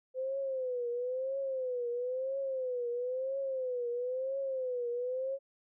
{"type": "tone with vibrato", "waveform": "sine", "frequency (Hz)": 511, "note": "C5", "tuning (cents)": -41, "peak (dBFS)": -32, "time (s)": [0.14, 5.39], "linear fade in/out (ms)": 50, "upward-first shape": "triangle", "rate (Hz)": 1, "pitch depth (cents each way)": 130, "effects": []}